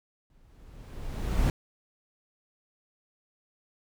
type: noise with exponential growth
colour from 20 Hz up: brown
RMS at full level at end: -22 dBFS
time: 0.3-1.5 s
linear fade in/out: 1 ms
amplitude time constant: 260 ms
effects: none